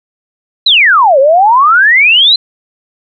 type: exponential two-way sweep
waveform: sine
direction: down then up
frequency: 4151 to 520 to 4151 Hz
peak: -3 dBFS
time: 0.66-2.36 s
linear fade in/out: 5 ms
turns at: 1.19 s
effects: none